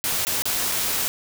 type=noise with dropouts; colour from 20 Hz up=white; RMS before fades=-24 dBFS; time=0.04-1.08 s; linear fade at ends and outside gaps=0 ms; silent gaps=0.25-0.269 / 0.421-0.455 / 0.716-0.72 s; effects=none